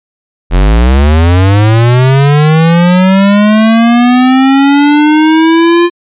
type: linear sweep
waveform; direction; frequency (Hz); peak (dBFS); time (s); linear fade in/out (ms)
square; up; 41.68 to 349.2; -4; 0.5-5.9; 50
effects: resampled to 8000 Hz